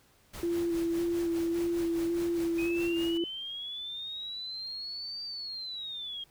pink noise with tremolo, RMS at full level -43 dBFS, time 0.33-3.18 s, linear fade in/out 10 ms, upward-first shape sine, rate 4.9 Hz, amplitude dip 60%
sine tone with vibrato, 338.5 Hz, E4, 46 cents sharp, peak -27 dBFS, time 0.43-3.24 s, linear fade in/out 2 ms, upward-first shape square, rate 1.8 Hz, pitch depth 16 cents each way
sine linear two-way sweep, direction up then down, 2489 to 4664 to 3222 Hz, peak -36 dBFS, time 2.58-6.24 s, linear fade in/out 5 ms, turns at 5.24 s
effects pink hiss -64 dBFS RMS until 6.3 s

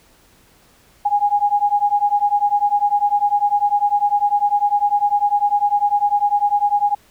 sine beating tone pair, 817 / 827 Hz, G#5 / G#5, -29 / -8 cents, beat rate 10 Hz, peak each -17 dBFS, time 1.05-6.95 s, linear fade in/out 10 ms, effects pink hiss -53 dBFS RMS until 7.1 s

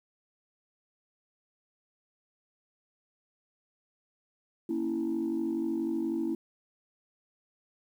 sine chord, A# diminished, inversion none, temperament equal, 233.1 / 277.2 / 329.6 Hz, A#3 / C#4 / E4, 0 / 0 / 0 cents, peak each -34 / -34 / -29 dBFS, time 4.69-6.35 s, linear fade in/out 5 ms, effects tanh soft clip ceiling -23 dBFS + 10-bit

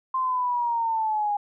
sine linear sweep, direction down, 1049 to 815 Hz, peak -22 dBFS, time 0.14-1.37 s, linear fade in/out 5 ms, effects none

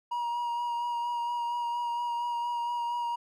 triangle tone with vibrato, 952 Hz, A#5, 36 cents sharp, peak -27 dBFS, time 0.11-3.16 s, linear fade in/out 10 ms, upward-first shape sine, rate 4.3 Hz, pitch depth 16 cents each way, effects none

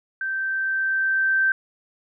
sine tone with level ramp, 1558 Hz, G6, 11 cents flat, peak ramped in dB -24 to -16 dBFS, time 0.21-1.52 s, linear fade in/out 2 ms, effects none

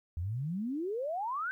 sine exponential sweep, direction up, 79.4 to 1568 Hz, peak -32 dBFS, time 0.17-1.51 s, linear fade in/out 0 ms, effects 12-bit

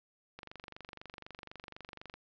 click train, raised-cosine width 0.3 ms, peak -30 dBFS, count 43, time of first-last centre 0.39-2.14 s, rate 24 Hz, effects resampled to 16000 Hz

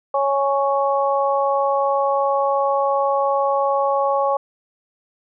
harmonic tone, 277.2 Hz, C#4, in tune, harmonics 2 / 3 / 4, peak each -19 / -21 / -22 dBFS, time 0.14-4.37 s, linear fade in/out 5 ms, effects none

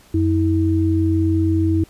sine tone pair together, 90.64 / 323 Hz, F#2 / E4, -35 / -35 cents, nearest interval octave + minor seventh, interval 2200 cents, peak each -17 dBFS, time 0.14-1.84 s, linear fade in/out 5 ms, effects pink hiss -50 dBFS RMS until 1.89 s + resampled to 32000 Hz

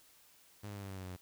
sawtooth tone with pitch steps, 103.83 / 101.81 / 99.83 / 97.89 / 95.99 / 94.12 / 92.29 / 90.49 Hz, G#2 / G#2 / G2 / G2 / G2 / F#2 / F#2 / F#2, 0 / -34 / +32 / -2 / -36 / +30 / -4 / -38 cents, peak -39 dBFS, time 0.63-1.166 s, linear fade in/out 10 ms, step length 67 ms, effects white hiss -64 dBFS RMS until 1.21 s

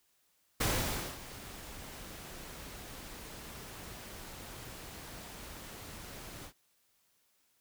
pink noise with ADSR envelope, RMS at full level -30 dBFS, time 0.6-6.53 s, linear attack 10 ms, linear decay 560 ms, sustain -17 dB, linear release 82 ms, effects white hiss -73 dBFS RMS until 7.6 s

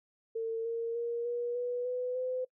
sine tone with pitch steps, 452.3 / 461.3 / 470.4 / 479.7 / 489.3 / 499 / 508.9 Hz, A4 / A#4 / A#4 / A#4 / B4 / B4 / C5, +48 / -18 / +16 / +50 / -16 / +18 / -48 cents, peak -31 dBFS, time 0.35-2.45 s, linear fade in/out 10 ms, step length 300 ms, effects noise-tail reverb RT60 0.1 s tail -23 dB re dry

